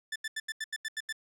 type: tone bursts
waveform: sawtooth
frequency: 1760 Hz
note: A6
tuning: in tune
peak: -29 dBFS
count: 9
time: 0.12-1.126 s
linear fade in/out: 5 ms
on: 38 ms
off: 83 ms
effects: low-pass 10000 Hz 12 dB/octave